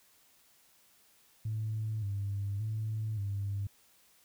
sine tone with vibrato, 104.4 Hz, G#2, 10 cents sharp, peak -31 dBFS, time 1.45-3.67 s, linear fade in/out 5 ms, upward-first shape square, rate 0.87 Hz, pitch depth 75 cents each way, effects tanh soft clip ceiling -27 dBFS + white hiss -65 dBFS RMS until 4.24 s

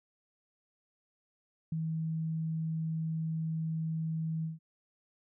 sine tone with ADSR envelope, 160.6 Hz, E3, 45 cents flat, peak -29 dBFS, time 1.72-4.59 s, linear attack 4 ms, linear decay 14 ms, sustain -2 dB, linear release 150 ms, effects none

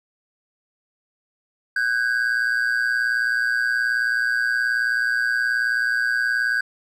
triangle ring-modulated tone, 1568 Hz, G6, in tune, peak -14 dBFS, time 1.76-6.61 s, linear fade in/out 5 ms, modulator 59.4 Hz, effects none

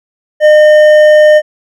sine tone with hard clipping, 608 Hz, D#5, 40 cents flat, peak -3 dBFS, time 0.4-1.42 s, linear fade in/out 50 ms, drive 7 dB, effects none

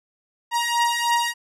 sawtooth beating tone pair, 943 / 946.2 Hz, A#5 / A#5, +20 / +26 cents, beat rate 3.2 Hz, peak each -19 / -18 dBFS, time 0.51-1.34 s, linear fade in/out 50 ms, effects low-pass 11000 Hz 12 dB/octave

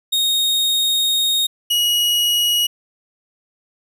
40% pulse tone pair in turn, 3723 / 2903 Hz, A#7 / F#7, -3 / -34 cents, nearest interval major third, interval 431 cents, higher first, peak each -14 dBFS, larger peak neither, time 0.12-1.47 / 1.7-2.67 s, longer first, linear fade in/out 10 ms, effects none

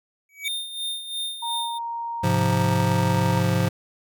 square tone with exponential growth, 2272 Hz, C#7, 42 cents sharp, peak -24 dBFS, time 0.29-0.48 s, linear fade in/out 2 ms, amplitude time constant 41 ms
square tone with tremolo, 3635 Hz, A#7, 44 cents flat, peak -26 dBFS, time 0.44-1.79 s, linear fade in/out 20 ms, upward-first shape sine, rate 2.9 Hz, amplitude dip 65%
sine tone, 932.3 Hz, A#5, in tune, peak -27 dBFS, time 1.42-3.4 s, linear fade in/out 10 ms
square chord, F minor, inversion first, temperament just, 104.77 / 130.96 / 174.61 Hz, Ab2 / C3 / F3, +16 / +2 / 0 cents, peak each -24 / -26 / -24 dBFS, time 2.23-3.69 s, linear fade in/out 10 ms
effects none

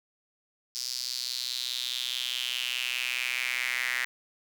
square tone with high-pass filter sweep, 62.4 Hz, B1, 19 cents sharp, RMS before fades -32 dBFS, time 0.75-4.05 s, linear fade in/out 0 ms, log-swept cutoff 5100 to 1900 Hz, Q 4.8, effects none

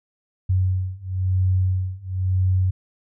sine beating tone pair, 92.5 / 93.49 Hz, F#2 / F#2, 0 / +18 cents, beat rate 0.99 Hz, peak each -22 / -21 dBFS, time 0.49-2.71 s, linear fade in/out 10 ms, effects none

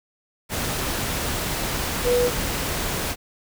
sine tone in noise, 489.3 Hz, B4, 16 cents flat, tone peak -17 dBFS, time 2.03-2.31 s, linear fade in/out 50 ms, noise pink, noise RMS -26 dBFS, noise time 0.49-3.16 s, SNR +6 dB, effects none

